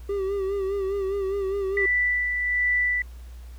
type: tone with vibrato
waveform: triangle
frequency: 392 Hz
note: G4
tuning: in tune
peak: -22 dBFS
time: 0.09-1.86 s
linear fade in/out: 5 ms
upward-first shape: sine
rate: 4.9 Hz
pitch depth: 53 cents each way
type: tone with tremolo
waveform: sine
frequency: 1975.5 Hz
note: B6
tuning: in tune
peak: -19 dBFS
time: 1.77-3.02 s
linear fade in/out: 2 ms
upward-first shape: sine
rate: 1.3 Hz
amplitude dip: 40%
effects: added 60 Hz sine -38 dBFS peak until 3.58 s + pink hiss -56 dBFS RMS until 3.58 s